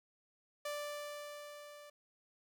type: tone with level ramp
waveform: sawtooth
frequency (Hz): 587.3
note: D5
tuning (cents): 0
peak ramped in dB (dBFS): -34 to -49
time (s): 0.65-1.9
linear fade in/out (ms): 5
effects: none